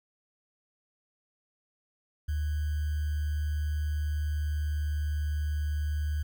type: tone with sample-and-hold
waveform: sine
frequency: 75.1 Hz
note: D2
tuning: 39 cents sharp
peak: -27 dBFS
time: 2.28-6.23 s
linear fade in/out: 10 ms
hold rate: 1575 Hz
effects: none